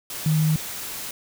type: tone in noise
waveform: sine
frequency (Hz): 155.56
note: D#3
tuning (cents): 0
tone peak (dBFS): -17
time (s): 0.26-0.56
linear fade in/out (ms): 2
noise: white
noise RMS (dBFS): -33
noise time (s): 0.1-1.11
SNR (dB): +13
effects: none